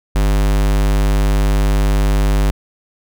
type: tone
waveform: square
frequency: 50 Hz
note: G1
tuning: 35 cents sharp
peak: -12 dBFS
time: 0.15-2.51 s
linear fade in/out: 10 ms
effects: none